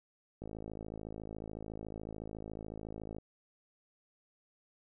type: click train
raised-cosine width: 2 ms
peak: -30 dBFS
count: 150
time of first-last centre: 0.42-3.184 s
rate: 53.9 Hz
effects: none